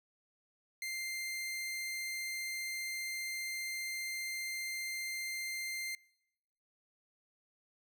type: tone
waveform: sawtooth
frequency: 2095 Hz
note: C7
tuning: 2 cents sharp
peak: -34 dBFS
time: 0.82-5.95 s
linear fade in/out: 2 ms
effects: noise-tail reverb RT60 0.9 s tail -25 dB re dry

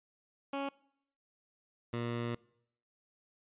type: tone pair in turn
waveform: 15% pulse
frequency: 277.2 / 118.52 Hz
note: C#4 / A#2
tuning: 0 / +29 cents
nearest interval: octave + minor third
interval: 1471 cents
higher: first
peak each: -28 dBFS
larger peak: neither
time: 0.53-0.69 / 1.93-2.35 s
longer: second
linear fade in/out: 5 ms
effects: noise-tail reverb RT60 0.7 s tail -23 dB re dry + resampled to 8000 Hz

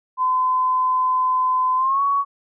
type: tone with pitch glide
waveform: sine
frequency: 1021 to 1119.9 Hz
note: C6 to C#6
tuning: -43 to +17 cents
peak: -16 dBFS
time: 0.17-2.25 s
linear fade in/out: 50 ms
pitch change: +160 cents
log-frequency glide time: 1.76-2.02 s
effects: none

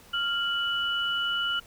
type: tone pair together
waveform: sine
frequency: 1395 / 2956 Hz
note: F6 / F#7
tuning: -2 / -2 cents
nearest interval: octave + minor second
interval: 1300 cents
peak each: -28 dBFS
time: 0.13-1.6 s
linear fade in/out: 10 ms
effects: pink hiss -53 dBFS RMS until 1.66 s

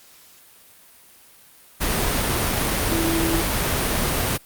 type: tone in noise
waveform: sine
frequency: 329.6 Hz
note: E4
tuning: in tune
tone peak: -22 dBFS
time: 2.91-3.42 s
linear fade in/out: 20 ms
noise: pink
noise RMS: -22 dBFS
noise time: 1.8-4.38 s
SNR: -3 dB
effects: white hiss -50 dBFS RMS until 4.45 s + Opus 48 kbps

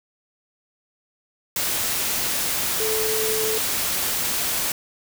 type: tone in noise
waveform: sine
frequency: 437.9 Hz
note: A4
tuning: 8 cents flat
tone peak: -24 dBFS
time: 2.8-3.58 s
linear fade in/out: 2 ms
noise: white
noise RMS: -24 dBFS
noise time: 1.56-4.72 s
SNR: -3 dB
effects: none

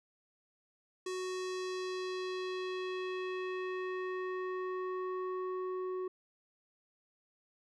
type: tone with low-pass filter sweep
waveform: square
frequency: 370 Hz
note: F#4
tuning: in tune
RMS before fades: -38 dBFS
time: 1.06-6.08 s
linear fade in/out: 5 ms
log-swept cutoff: 7400 to 820 Hz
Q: 1.6
effects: none

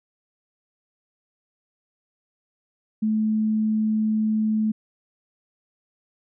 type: tone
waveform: sine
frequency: 216.8 Hz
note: A3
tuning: 25 cents flat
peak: -19 dBFS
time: 3.02-4.72 s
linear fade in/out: 10 ms
effects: none

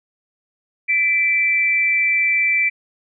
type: tone pair together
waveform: sine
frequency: 1992 / 2337 Hz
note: B6 / D7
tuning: +14 / -9 cents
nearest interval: minor third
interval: 277 cents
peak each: -22 / -15 dBFS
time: 0.88-2.7 s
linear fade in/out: 20 ms
effects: none

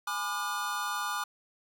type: chord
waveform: square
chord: G# diminished seventh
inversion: none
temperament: just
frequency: 830.6 / 996.7 / 1196.1 / 1435.3 Hz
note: G#5 / B5 / D6 / F6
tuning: 0 / +16 / +31 / +47 cents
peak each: -40 / -40 / -35 / -37 dBFS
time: 0.07-1.24 s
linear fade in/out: 5 ms
effects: none

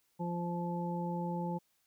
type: harmonic tone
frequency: 173.4 Hz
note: F3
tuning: 12 cents flat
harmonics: 1 / 2 / 3 / 5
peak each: -35 / -43 / -43 / -40 dBFS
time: 0.19-1.59 s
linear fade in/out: 20 ms
effects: white hiss -75 dBFS RMS until 1.86 s

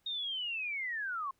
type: linear sweep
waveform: sine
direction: down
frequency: 3729 to 1050 Hz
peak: -34 dBFS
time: 0.06-1.31 s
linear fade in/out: 5 ms
effects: pink hiss -75 dBFS RMS until 1.39 s

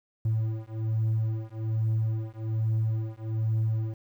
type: beating tone pair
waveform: triangle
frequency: 110 / 111.2 Hz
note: A2 / A2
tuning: 0 / +19 cents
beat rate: 1.2 Hz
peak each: -26 dBFS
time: 0.25-3.94 s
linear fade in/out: 5 ms
effects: tanh soft clip ceiling -17 dBFS + 10-bit

